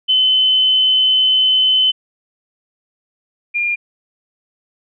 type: tone pair in turn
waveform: sine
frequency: 3043 / 2408 Hz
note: F#7 / D7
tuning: +48 / +43 cents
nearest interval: major third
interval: 405 cents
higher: first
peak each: -10 / -15 dBFS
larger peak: first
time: 0.08-1.92 / 3.54-3.76 s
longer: first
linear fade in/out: 20 ms
effects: none